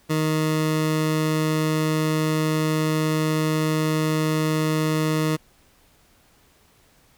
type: tone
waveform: 20% pulse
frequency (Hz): 156.1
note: D#3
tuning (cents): +6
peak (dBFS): -15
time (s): 0.09-5.37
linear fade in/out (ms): 20
effects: pink hiss -58 dBFS RMS until 7.17 s